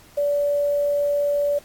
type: tone with quantisation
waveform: sine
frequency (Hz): 578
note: D5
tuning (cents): -28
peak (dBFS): -18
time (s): 0.17-1.59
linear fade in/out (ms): 10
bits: 7
effects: pink hiss -50 dBFS RMS until 1.64 s + AAC 64 kbps